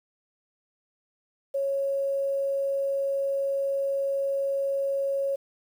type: tone with quantisation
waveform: sine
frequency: 551 Hz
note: C#5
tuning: 11 cents flat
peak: -24 dBFS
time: 1.54-5.36 s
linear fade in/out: 10 ms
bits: 9
effects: none